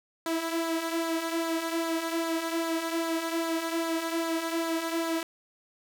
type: tone with flanger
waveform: sawtooth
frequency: 329.6 Hz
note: E4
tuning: in tune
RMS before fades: -30 dBFS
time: 0.26-5.23 s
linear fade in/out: 2 ms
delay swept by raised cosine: 0.35 to 3.45 ms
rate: 2.5 Hz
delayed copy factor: -0.55
effects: none